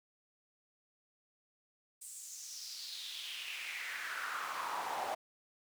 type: noise with high-pass filter sweep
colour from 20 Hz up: brown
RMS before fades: -42 dBFS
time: 2.01-5.15 s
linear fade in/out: 10 ms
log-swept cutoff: 8600 to 700 Hz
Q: 4.1
effects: none